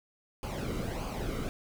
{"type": "noise with flanger", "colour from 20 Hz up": "brown", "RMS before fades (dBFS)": -35, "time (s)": [0.43, 1.49], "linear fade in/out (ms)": 0, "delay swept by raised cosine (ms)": [0.53, 1.19], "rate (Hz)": 1.6, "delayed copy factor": -0.65, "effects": []}